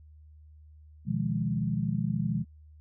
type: chord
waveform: sine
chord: F half-diminished seventh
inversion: second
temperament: equal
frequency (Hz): 123.47 / 155.56 / 174.61 / 207.7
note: Cb3 / Eb3 / F3 / Ab3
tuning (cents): 0 / 0 / 0 / 0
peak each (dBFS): -32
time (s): 1.05-2.45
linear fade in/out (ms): 50
effects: added 76 Hz sine -50 dBFS peak until 2.8 s